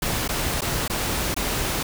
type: noise with dropouts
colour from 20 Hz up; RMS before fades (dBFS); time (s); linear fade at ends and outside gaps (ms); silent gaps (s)
pink; -25; 0.02-1.83; 5; 0.279-0.289 / 0.609-0.618 / 0.879-0.898 / 1.344-1.364
effects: none